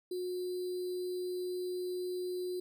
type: tone with sample-and-hold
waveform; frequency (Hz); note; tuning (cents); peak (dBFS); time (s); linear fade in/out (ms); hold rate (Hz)
sine; 362; F#4; -38; -34; 0.11-2.6; 5; 4410
effects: none